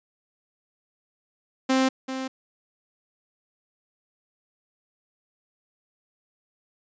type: tone with echo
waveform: sawtooth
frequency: 262.7 Hz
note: C4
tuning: 7 cents sharp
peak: -15 dBFS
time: 1.69-1.89 s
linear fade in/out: 10 ms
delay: 390 ms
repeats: 1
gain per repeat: -10 dB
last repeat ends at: 2.28 s
effects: resampled to 16000 Hz